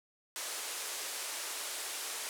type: band-pass noise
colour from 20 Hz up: white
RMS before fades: -40 dBFS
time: 0.36-2.29 s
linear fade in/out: 0 ms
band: 370 to 11000 Hz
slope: 24 dB/octave
effects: none